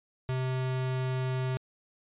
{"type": "tone", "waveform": "square", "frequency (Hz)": 129.4, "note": "C3", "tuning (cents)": -19, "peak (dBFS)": -29, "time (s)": [0.29, 1.57], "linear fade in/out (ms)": 0, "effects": ["resampled to 8000 Hz"]}